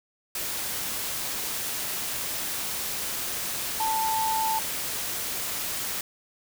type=tone in noise; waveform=sine; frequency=885 Hz; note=A5; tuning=10 cents sharp; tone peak=-24 dBFS; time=3.8-4.59 s; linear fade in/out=2 ms; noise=white; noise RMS=-31 dBFS; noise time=0.35-6.01 s; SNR=+4 dB; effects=none